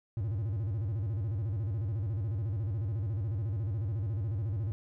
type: tone with vibrato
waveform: triangle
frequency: 103.6 Hz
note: G#2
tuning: 4 cents flat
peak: -28 dBFS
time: 0.17-4.72 s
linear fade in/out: 0 ms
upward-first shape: square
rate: 14 Hz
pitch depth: 180 cents each way
effects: none